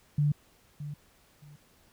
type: tone with echo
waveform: sine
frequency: 146.83 Hz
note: D3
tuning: in tune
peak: -22 dBFS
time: 0.18-0.32 s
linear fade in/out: 5 ms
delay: 620 ms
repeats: 2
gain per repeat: -13 dB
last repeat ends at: 1.56 s
effects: pink hiss -63 dBFS RMS until 1.92 s